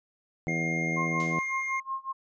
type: harmonic tone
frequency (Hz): 82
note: E2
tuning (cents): -9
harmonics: 2 / 3 / 4 / 5 / 6 / 7 / 8 / 9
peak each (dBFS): -31 / -37 / -36 / -43 / -41 / -43 / -44 / -42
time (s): 0.47-1.39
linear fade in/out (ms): 0
type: tone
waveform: triangle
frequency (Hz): 2124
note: C7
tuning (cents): +25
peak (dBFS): -28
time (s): 0.48-1.8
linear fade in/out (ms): 5
type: tone with tremolo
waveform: sine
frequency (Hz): 1068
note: C6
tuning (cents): +35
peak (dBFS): -28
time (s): 0.96-2.13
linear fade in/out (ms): 20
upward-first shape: sine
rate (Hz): 5.4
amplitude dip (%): 95
type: noise with exponential decay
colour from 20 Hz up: white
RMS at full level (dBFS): -41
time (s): 1.2-1.59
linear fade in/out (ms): 0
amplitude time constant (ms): 83
effects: resampled to 16000 Hz